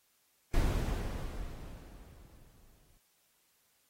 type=noise with exponential decay; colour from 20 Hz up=brown; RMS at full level=-27 dBFS; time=0.54-2.98 s; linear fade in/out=2 ms; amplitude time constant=530 ms; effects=white hiss -72 dBFS RMS until 3.89 s + AAC 48 kbps